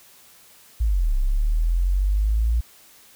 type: linear two-way sweep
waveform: sine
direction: down then up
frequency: 58.6 to 32.15 to 58.6 Hz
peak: -17 dBFS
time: 0.8-2.61 s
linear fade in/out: 10 ms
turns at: 1.16 s
effects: white hiss -51 dBFS RMS until 3.15 s